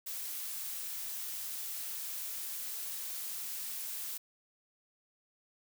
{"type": "noise", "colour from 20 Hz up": "blue", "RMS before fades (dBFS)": -40, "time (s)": [0.06, 4.18], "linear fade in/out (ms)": 10, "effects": []}